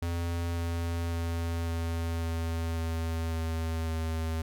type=tone with pitch steps; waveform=square; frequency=85.2 / 84.56 / 83.93 / 83.3 / 82.68 / 82.06 / 81.45 / 80.84 Hz; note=F2 / E2 / E2 / E2 / E2 / E2 / E2 / E2; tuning=-42 / +45 / +32 / +19 / +6 / -7 / -20 / -33 cents; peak=-30 dBFS; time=0.02-4.42 s; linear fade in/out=5 ms; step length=550 ms; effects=none